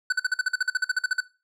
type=tone bursts; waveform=square; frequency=1501 Hz; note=F#6; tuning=24 cents sharp; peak=-20 dBFS; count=16; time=0.1-1.205 s; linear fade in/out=5 ms; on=25 ms; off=47 ms; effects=noise-tail reverb RT60 0.3 s tail -19 dB re dry + low-pass 7000 Hz 12 dB/octave